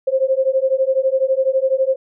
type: beating tone pair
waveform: sine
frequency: 523.3 / 535.3 Hz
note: C5 / C5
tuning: 0 / +39 cents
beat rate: 12 Hz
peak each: -17 dBFS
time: 0.07-1.96 s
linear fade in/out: 10 ms
effects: none